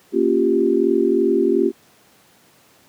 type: chord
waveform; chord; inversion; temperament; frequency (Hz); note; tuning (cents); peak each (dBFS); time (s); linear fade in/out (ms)
sine; G half-diminished seventh; first; equal; 233.1 / 277.2 / 349.2 / 392; Bb3 / Db4 / F4 / G4; 0 / 0 / 0 / 0; -22 / -21 / -18 / -18; 0.12-1.72; 50
effects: pink hiss -53 dBFS RMS until 2.88 s + high-pass 150 Hz 12 dB/octave